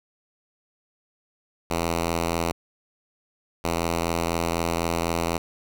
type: tone pair in turn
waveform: 5% pulse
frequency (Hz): 84 / 84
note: E2 / E2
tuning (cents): +33 / +33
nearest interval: unison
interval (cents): 0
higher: neither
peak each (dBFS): -12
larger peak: neither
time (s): 1.7-2.52 / 3.64-5.38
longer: second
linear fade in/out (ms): 5
effects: none